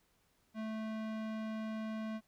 square tone with low-pass filter, 219.1 Hz, A3, 7 cents flat, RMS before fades -40 dBFS, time 0.54-2.21 s, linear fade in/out 50 ms, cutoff 3200 Hz, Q 0.58, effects pink hiss -74 dBFS RMS until 2.27 s

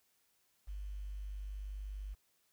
sine tone with quantisation, 49.84 Hz, G1, 29 cents sharp, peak -40 dBFS, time 0.67-2.15 s, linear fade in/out 20 ms, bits 11, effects white hiss -75 dBFS RMS until 2.52 s

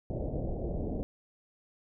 pink low-pass noise, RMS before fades -34 dBFS, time 0.1-1.03 s, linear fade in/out 0 ms, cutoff 670 Hz, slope 48 dB/octave, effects none

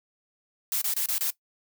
blue noise bursts, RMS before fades -27 dBFS, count 5, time 0.72-1.304 s, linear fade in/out 2 ms, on 96 ms, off 26 ms, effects noise-tail reverb RT60 0.1 s tail -18 dB re dry

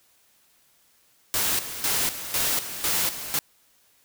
white noise with tremolo, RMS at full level -24 dBFS, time 1.34-3.39 s, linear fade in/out 0 ms, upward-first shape square, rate 2 Hz, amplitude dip 70%, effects white hiss -62 dBFS RMS until 4.04 s

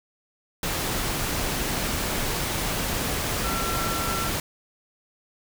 sine tone in noise, 1352 Hz, E6, 43 cents sharp, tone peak -30 dBFS, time 3.44-4.29 s, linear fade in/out 2 ms, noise pink, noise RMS -27 dBFS, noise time 0.63-4.4 s, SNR -6 dB, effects none

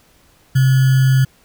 sine tone with sample-and-hold, 131.9 Hz, C3, 14 cents sharp, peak -9 dBFS, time 0.55-1.25 s, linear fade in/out 10 ms, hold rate 1575 Hz, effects pink hiss -53 dBFS RMS until 1.44 s

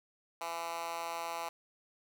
10% pulse tone with high-pass filter, 167.7 Hz, E3, 30 cents sharp, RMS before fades -39 dBFS, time 0.41-1.49 s, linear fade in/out 2 ms, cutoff 850 Hz, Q 1.6, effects none

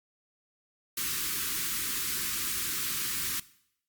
white band-stop noise, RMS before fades -32 dBFS, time 0.97-3.4 s, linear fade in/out 5 ms, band 400 to 1100 Hz, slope 48 dB/octave, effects noise-tail reverb RT60 0.7 s tail -19 dB re dry + Opus 48 kbps

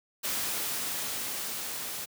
white noise with level ramp, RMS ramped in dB -31 to -37 dBFS, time 0.23-2.06 s, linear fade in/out 20 ms, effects high-pass 100 Hz 12 dB/octave

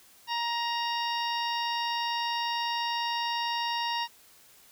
harmonic tone with a mistuned harmonic, 940 Hz, A#5, 14 cents sharp, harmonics 1 / 2 / 3 / 4 / 5 / 6, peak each -30 / -37 / -36 / -38 / -42 / -39 dBFS, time 0.27-4.08 s, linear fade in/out 50 ms, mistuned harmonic 6, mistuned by -40 cents, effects white hiss -57 dBFS RMS until 4.71 s

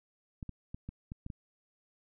clicks, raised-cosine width 5 ms, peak -28 dBFS, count 7, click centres 0.428 / 0.493 / 0.745 / 0.89 / 1.119 / 1.264 / 1.302 s, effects none

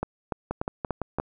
two click trains, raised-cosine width 1 ms, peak -13 / -14 dBFS, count 5 / 5, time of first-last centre 0.03-1.2 / 0.51-1.186 s, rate 3.42 / 5.92 Hz, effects none

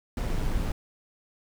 brown noise with amplitude modulation, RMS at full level -26 dBFS, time 0.17-0.72 s, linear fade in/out 2 ms, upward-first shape sine, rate 107 Hz, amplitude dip 25%, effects none

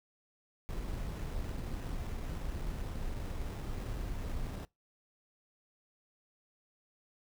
brown noise with sample-and-hold, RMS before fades -38 dBFS, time 0.69-4.65 s, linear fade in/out 0 ms, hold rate 4410 Hz, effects noise-tail reverb RT60 0.2 s tail -23 dB re dry

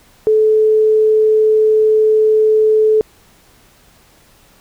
sine tone, 433.4 Hz, A4, 26 cents flat, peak -8 dBFS, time 0.27-3.01 s, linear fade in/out 0 ms, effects pink hiss -49 dBFS RMS until 4.6 s

